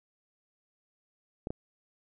clicks, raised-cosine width 2 ms, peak -21 dBFS, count 2, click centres 1.471 / 1.505 s, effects none

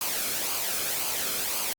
white noise with flanger, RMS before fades -29 dBFS, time 0.01-1.73 s, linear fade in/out 2 ms, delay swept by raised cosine 0.53 to 1.09 ms, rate 1.9 Hz, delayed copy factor -0.5, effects Opus 48 kbps

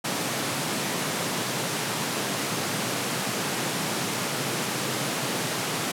pink high-pass noise, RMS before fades -28 dBFS, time 0.04-5.92 s, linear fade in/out 10 ms, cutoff 120 Hz, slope 48 dB/octave, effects low-pass 12000 Hz 12 dB/octave

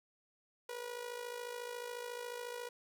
sawtooth tone with amplitude modulation, 484.3 Hz, B4, 34 cents flat, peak -35 dBFS, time 0.69-2.69 s, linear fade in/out 5 ms, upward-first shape sine, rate 54.1 Hz, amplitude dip 65%, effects none

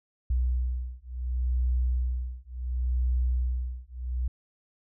sine beating tone pair, 61.74 / 62.44 Hz, B1 / B1, 0 / +20 cents, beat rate 0.7 Hz, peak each -28 dBFS, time 0.3-4.28 s, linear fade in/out 5 ms, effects none

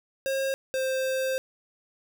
square tone pair in turn, 538 / 525.1 Hz, C5 / C5, +48 / +6 cents, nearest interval unison, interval 42 cents, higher first, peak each -26 dBFS, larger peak neither, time 0.26-0.54 / 0.74-1.38 s, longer second, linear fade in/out 0 ms, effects none

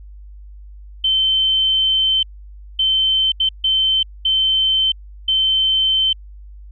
sine tone bursts at uneven times, 3088 Hz, G7, 27 cents flat, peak -13 dBFS, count 6, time 1.04-2.23 / 2.79-3.32 / 3.4-3.49 / 3.64-4.03 / 4.25-4.92 / 5.28-6.13 s, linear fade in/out 5 ms, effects added 50 Hz sine -35 dBFS peak until 6.71 s

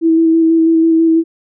sine tone with vibrato, 326.4 Hz, E4, 17 cents flat, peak -7 dBFS, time 0.01-1.24 s, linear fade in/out 50 ms, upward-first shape square, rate 6.1 Hz, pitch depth 13 cents each way, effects none

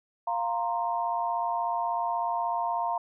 sine chord, F suspended fourth, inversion none, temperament just, 698.5 / 931.3 / 1047.7 Hz, F5 / Bb5 / C6, 0 / -2 / +2 cents, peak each -30 / -29 / -34 dBFS, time 0.27-2.98 s, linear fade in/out 5 ms, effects none

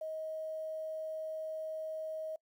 sine tone with quantisation, 631 Hz, D#5, 24 cents sharp, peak -37 dBFS, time 0.01-2.36 s, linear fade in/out 5 ms, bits 11, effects noise-tail reverb RT60 0.1 s tail -24 dB re dry

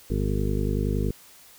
harmonic tone, 50.7 Hz, G#1, 41 cents flat, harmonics 1 / 2 / 3 / 4 / 5 / 7 / 8 / 9, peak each -26 / -29 / -31 / -32 / -33 / -34 / -35 / -36 dBFS, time 0.1-1.11 s, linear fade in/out 5 ms, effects white hiss -51 dBFS RMS until 1.58 s

